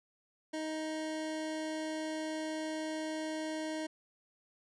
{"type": "tone", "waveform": "25% pulse", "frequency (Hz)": 313.2, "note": "D#4", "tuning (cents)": 11, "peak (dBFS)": -32, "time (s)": [0.53, 3.87], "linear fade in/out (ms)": 10, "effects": ["resampled to 22050 Hz"]}